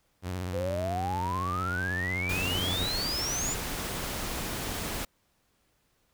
sawtooth tone with vibrato, 91 Hz, F#2, 28 cents flat, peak -28 dBFS, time 0.22-2.88 s, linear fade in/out 50 ms, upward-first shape sine, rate 16 Hz, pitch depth 83 cents each way
sine exponential sweep, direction up, 493.9 to 7230 Hz, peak -30 dBFS, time 0.53-3.55 s, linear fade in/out 20 ms
pink noise, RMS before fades -34 dBFS, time 2.29-5.05 s, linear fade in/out 5 ms
effects pink hiss -71 dBFS RMS until 6.13 s

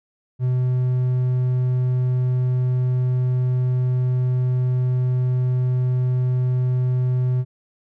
triangle tone, 126.4 Hz, B2, 41 cents sharp, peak -15 dBFS, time 0.39-7.45 s, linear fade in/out 50 ms, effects none

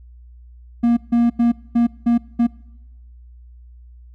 triangle tone bursts at uneven times, 236 Hz, A#3, 22 cents sharp, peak -10 dBFS, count 6, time 0.83-0.97 / 1.12-1.3 / 1.39-1.52 / 1.75-1.87 / 2.06-2.18 / 2.39-2.47 s, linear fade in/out 10 ms, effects noise-tail reverb RT60 1.0 s tail -24 dB re dry + added 60 Hz sine -40 dBFS peak until 4.14 s

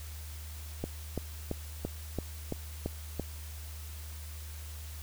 click train, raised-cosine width 2 ms, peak -19 dBFS, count 8, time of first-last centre 0.84-3.197 s, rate 2.97 Hz, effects added 76 Hz sine -41 dBFS peak until 5.02 s + white hiss -50 dBFS RMS until 5.02 s

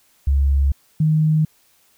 sine tone pair in turn, 69.3 / 155.57 Hz, C#2 / D#3, 0 / 0 cents, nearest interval octave + major second, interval 1400 cents, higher second, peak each -13 dBFS, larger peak neither, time 0.27-0.72 / 1-1.45 s, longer neither, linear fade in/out 5 ms, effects white hiss -58 dBFS RMS until 1.97 s

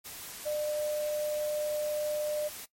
sine tone in noise, 600 Hz, D5, 37 cents sharp, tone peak -29 dBFS, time 0.45-2.49 s, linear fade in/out 20 ms, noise white, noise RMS -43 dBFS, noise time 0.04-2.66 s, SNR +11 dB, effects noise-tail reverb RT60 0.1 s tail -18 dB re dry + MP3 64 kbps

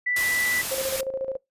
sine tone, 1975.5 Hz, B6, in tune, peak -22 dBFS, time 0.06-0.62 s, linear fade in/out 10 ms
white noise, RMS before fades -29 dBFS, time 0.16-1.01 s, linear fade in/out 5 ms
sine tone with tremolo, 532 Hz, C5, 29 cents sharp, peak -24 dBFS, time 0.71-1.37 s, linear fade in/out 10 ms, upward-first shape square, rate 14 Hz, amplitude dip 65%
effects noise-tail reverb RT60 0.2 s tail -25 dB re dry + resampled to 32000 Hz

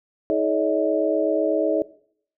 harmonic tone with a mistuned harmonic, 106.1 Hz, G#2, 38 cents sharp, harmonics 3 / 4 / 5 / 6, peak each -24 / -24 / -24 / -24 dBFS, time 0.3-1.82 s, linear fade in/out 0 ms, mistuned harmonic 5, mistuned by +120 cents, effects noise-tail reverb RT60 0.6 s tail -18 dB re dry

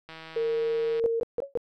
click train, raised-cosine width 0.3 ms, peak -27 dBFS, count 147, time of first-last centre 0.09-0.997 s, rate 161 Hz
sine tone, 459.2 Hz, A#4, 26 cents flat, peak -24 dBFS, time 0.36-1.2 s, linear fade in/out 5 ms
sine tone bursts, 478 Hz, A#4, 43 cents sharp, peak -23 dBFS, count 4, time 1.04-1.574 s, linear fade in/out 0 ms, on 21 ms, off 150 ms
sine tone with exponential decay, 556 Hz, C#5, 5 cents sharp, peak -27 dBFS, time 1.42-1.54 s, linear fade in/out 2 ms, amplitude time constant 25 ms
effects none

